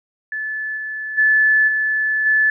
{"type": "tone with level steps", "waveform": "sine", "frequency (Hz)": 1735, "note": "A6", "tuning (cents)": -25, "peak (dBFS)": [-22, -24, -11, -16, -12], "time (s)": [0.32, 2.5], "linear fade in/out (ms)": 2, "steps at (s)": [0.76, 1.17, 1.67, 2.25], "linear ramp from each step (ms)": 20, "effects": []}